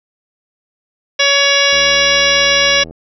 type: harmonic tone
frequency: 562 Hz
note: C#5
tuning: 24 cents sharp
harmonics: 1 / 2 / 3 / 4 / 5 / 6 / 7 / 9 / 10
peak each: -17 / -22 / -17 / -16 / -17 / -17 / -20 / -21 / -19 dBFS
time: 1.19-2.84 s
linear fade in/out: 10 ms
type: click train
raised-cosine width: 2 ms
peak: -20 dBFS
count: 97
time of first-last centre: 1.73-2.909 s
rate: 81.4 Hz
effects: none